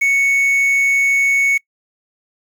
triangle tone with quantisation, 2217 Hz, C#7, in tune, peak -10 dBFS, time 0.01-1.58 s, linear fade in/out 10 ms, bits 6, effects noise-tail reverb RT60 0.1 s tail -25 dB re dry

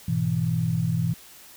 sine chord, E major, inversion first, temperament equal, 103.83 / 123.47 / 164.81 Hz, G#2 / B2 / E3, 0 / 0 / 0 cents, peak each -29 / -26 / -24 dBFS, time 0.08-1.14 s, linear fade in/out 5 ms, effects white hiss -48 dBFS RMS until 1.56 s

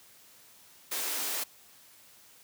white high-pass noise, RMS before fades -33 dBFS, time 0.91-1.44 s, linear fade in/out 10 ms, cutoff 240 Hz, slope 96 dB/octave, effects white hiss -57 dBFS RMS until 2.43 s + high-pass 60 Hz 12 dB/octave

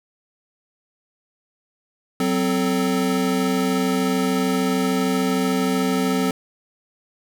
square tone cluster, 186.2 / 259.4 / 440 Hz, F#3 / C4 / A4, +11 / -15 / 0 cents, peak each -24 / -22 / -26 dBFS, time 2.2-6.31 s, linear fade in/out 2 ms, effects none

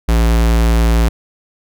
square tone, 56.9 Hz, A#1, 41 cents flat, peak -10 dBFS, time 0.08-1.09 s, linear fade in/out 10 ms, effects none

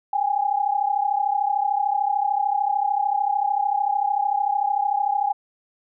sine tone pair together, 797.2 / 830.6 Hz, G5 / G#5, +29 / 0 cents, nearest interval minor second, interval 71 cents, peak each -22 dBFS, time 0.13-5.33 s, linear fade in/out 5 ms, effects none

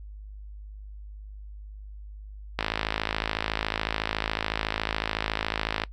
click train, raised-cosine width 0.3 ms, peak -9 dBFS, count 176, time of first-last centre 2.59-5.837 s, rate 53.9 Hz, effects noise-tail reverb RT60 0.1 s tail -21 dB re dry + added 51 Hz sine -39 dBFS peak until 5.92 s

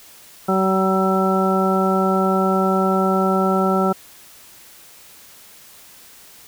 harmonic tone, 190 Hz, F#3, 46 cents sharp, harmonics 1 / 2 / 3 / 4 / 5 / 7, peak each -19 / -21 / -24 / -23 / -30 / -22 dBFS, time 0.48-3.93 s, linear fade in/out 10 ms, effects white hiss -45 dBFS RMS until 6.47 s

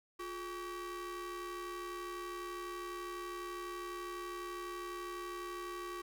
45% pulse ring-modulated tone, 390 Hz, G4, 9 cents flat, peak -38 dBFS, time 0.19-6.02 s, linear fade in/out 10 ms, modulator 744 Hz, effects none

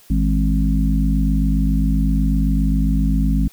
harmonic tone with a mistuned harmonic, 53.4 Hz, G#1, 49 cents sharp, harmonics 1 / 3 / 4 / 5, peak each -16 / -21 / -22 / -23 dBFS, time 0.1-3.48 s, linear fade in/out 5 ms, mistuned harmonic 4, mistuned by -47 cents, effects white hiss -49 dBFS RMS until 3.52 s

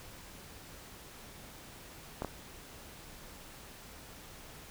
clicks, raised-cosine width 1 ms, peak -21 dBFS, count 2, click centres 2.221 / 2.247 s, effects pink hiss -51 dBFS RMS until 4.7 s

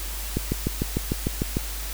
click train, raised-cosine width 3 ms, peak -10 dBFS, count 9, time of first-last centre 0.37-1.569 s, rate 6.67 Hz, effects added 50 Hz sine -31 dBFS peak until 1.93 s + white hiss -35 dBFS RMS until 1.93 s

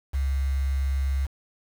sine tone with quantisation, 68 Hz, C#2, 33 cents flat, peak -22 dBFS, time 0.13-1.27 s, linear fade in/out 20 ms, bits 7, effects none

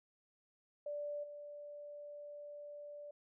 sine tone with level steps, 585 Hz, D5, 7 cents flat, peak -39 / -47 dBFS, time 0.86-3.11 s, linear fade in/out 5 ms, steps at 1.23 s, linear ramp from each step 10 ms, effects none

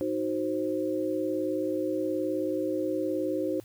sine chord, C diminished, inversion first, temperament equal with one note detuned, 311.1 / 370 / 527.2 Hz, Eb4 / Gb4 / C5, 0 / 0 / +13 cents, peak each -30 / -32 / -31 dBFS, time 0.01-3.6 s, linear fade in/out 0 ms, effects added 111 Hz sine -51 dBFS peak until 3.64 s + white hiss -59 dBFS RMS until 3.64 s

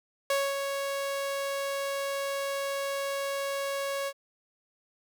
sawtooth tone with ADSR envelope, 554.4 Hz, C#5, in tune, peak -20 dBFS, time 0.3-4.13 s, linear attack 3 ms, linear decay 240 ms, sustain -6 dB, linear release 56 ms, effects none

